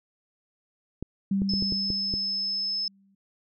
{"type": "clicks", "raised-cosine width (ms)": 3, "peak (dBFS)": -19, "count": 7, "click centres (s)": [1.026, 1.419, 1.537, 1.624, 1.723, 1.903, 2.139]}
{"type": "tone with exponential decay", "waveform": "sine", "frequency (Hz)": 195.9, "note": "G3", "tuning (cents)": -1, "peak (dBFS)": -21, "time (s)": [1.31, 3.15], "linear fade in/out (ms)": 5, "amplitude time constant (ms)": 400}
{"type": "tone", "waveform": "sine", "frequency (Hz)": 5220, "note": "E8", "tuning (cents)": -18, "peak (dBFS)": -26, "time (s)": [1.49, 2.88], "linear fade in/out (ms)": 2}
{"effects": []}